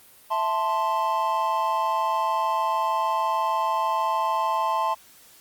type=chord; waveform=triangle; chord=A minor; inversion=second; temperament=equal; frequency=659.3 / 880 / 1046.5 Hz; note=E5 / A5 / C6; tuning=0 / 0 / 0 cents; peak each=-28 / -23 / -23 dBFS; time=0.3-4.95 s; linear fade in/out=20 ms; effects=white hiss -52 dBFS RMS until 5.4 s + Opus 32 kbps